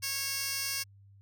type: tone with high-pass filter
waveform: 15% pulse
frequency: 548 Hz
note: C#5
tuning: 20 cents flat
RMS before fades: -34 dBFS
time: 0.02-0.84 s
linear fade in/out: 20 ms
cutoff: 3800 Hz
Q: 0.86
effects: added 99 Hz sine -54 dBFS peak until 1.21 s